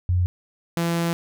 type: tone pair in turn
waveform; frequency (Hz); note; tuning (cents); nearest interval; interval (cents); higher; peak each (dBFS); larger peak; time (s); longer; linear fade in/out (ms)
sine / sawtooth; 89.5 / 168.95; F2 / E3; +43 / +43; major seventh; 1100; second; -17; neither; 0.09-0.26 / 0.77-1.13; second; 0
effects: none